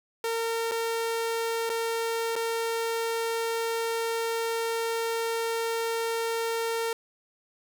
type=tone with dropouts; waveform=sawtooth; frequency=457.4 Hz; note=A#4; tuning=33 cents flat; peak=-23 dBFS; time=0.24-6.93 s; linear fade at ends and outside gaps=2 ms; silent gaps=0.713-0.718 / 1.694-1.699 / 2.356-2.362 s; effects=none